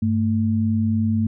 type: tone pair together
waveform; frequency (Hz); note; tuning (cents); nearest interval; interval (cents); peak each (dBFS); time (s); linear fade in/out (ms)
sine; 99.4 / 222.5; G2 / A3; +25 / +20; octave + major second; 1395; -21 / -19; 0.02-1.27; 5
effects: none